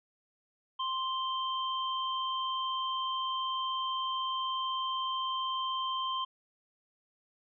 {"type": "tone pair together", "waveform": "sine", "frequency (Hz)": [1046.5, 3136], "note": ["C6", "G7"], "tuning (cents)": [0, 0], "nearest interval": "octave + perfect fifth", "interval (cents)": 1900, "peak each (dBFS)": [-32, -36], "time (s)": [0.79, 6.25], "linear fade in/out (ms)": 10, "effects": []}